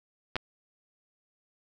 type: clicks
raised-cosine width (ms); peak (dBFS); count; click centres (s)
0.3; -14; 2; 0.357 / 0.365
effects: none